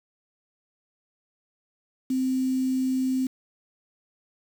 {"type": "tone with quantisation", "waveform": "sine", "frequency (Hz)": 260, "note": "C4", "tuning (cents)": -11, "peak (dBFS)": -22, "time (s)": [2.1, 3.27], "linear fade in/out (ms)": 5, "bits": 7, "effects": []}